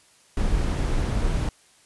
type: noise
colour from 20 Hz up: brown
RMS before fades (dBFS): -23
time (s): 0.37-1.49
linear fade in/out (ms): 2
effects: white hiss -57 dBFS RMS until 1.85 s + resampled to 24000 Hz